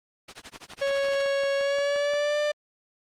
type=noise with tremolo; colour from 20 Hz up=white; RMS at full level=-35 dBFS; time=0.28-1.22 s; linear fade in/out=5 ms; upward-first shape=sine; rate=12 Hz; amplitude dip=100%
type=click train; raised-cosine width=0.5 ms; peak=-26 dBFS; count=10; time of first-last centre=0.56-2.136 s; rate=5.71 Hz
type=tone with pitch glide; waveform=45% pulse; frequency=554.4 to 594.2 Hz; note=C#5 to D5; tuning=0 to +20 cents; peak=-23 dBFS; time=0.81-2.52 s; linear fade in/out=10 ms; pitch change=+120 cents; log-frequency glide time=1.57-2.39 s
effects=low-pass 5000 Hz 12 dB/octave + Opus 32 kbps